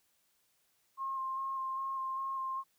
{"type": "tone with vibrato", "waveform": "sine", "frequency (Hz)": 1066, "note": "C6", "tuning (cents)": 32, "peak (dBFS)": -34, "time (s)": [0.97, 2.64], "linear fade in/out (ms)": 50, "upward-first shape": "square", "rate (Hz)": 2.5, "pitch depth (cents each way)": 14, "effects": ["white hiss -74 dBFS RMS until 2.78 s"]}